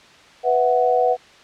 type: chord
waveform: sine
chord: B suspended fourth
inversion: none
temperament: equal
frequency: 493.9 / 659.3 / 740 Hz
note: B4 / E5 / F#5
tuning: 0 / 0 / 0 cents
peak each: -18 / -22 / -18 dBFS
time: 0.43-1.17 s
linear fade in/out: 50 ms
effects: white hiss -47 dBFS RMS until 1.43 s + low-pass 4000 Hz 12 dB/octave